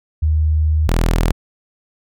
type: tone pair in turn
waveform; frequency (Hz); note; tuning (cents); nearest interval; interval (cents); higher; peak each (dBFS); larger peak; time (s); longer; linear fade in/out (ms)
sine / sawtooth; 77.5 / 41.05; D#2 / E1; -6 / -6; major seventh; 1100; first; -12 / -9; second; 0.22-0.88 / 0.88-1.32; first; 10
effects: none